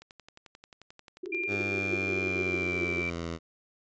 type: click train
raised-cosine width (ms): 0.2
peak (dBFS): -31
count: 19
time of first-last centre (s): 0.02-1.613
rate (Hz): 11.3
type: band-pass noise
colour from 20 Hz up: pink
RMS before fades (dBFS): -37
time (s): 1.23-3.02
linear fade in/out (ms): 5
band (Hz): 340 to 390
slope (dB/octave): 96
type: tone with pitch glide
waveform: sine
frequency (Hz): 2391 to 2338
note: D7 to D7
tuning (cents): +30 to -8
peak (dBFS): -30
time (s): 1.32-3.1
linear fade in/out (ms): 5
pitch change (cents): -38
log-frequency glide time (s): 2.28-2.83
type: linear sweep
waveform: 10% pulse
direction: down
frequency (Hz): 101.3 to 82.41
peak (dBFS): -25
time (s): 1.47-3.39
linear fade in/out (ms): 50
effects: resampled to 16000 Hz